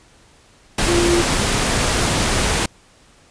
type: tone in noise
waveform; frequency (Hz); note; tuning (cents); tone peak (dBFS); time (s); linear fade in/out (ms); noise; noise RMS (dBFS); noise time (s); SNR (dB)
sine; 345.4; F4; -19; -15; 0.88-1.22; 5; pink; -18; 0.78-2.66; 0
effects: pink hiss -51 dBFS RMS until 3.3 s + resampled to 22050 Hz